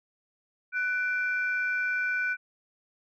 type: tone pair together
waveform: sine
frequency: 1491.7 / 2353 Hz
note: F#6 / D7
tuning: +14 / +3 cents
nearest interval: minor sixth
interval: 789 cents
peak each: -26 / -32 dBFS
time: 0.72-2.37 s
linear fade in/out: 50 ms
effects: tanh soft clip ceiling -18 dBFS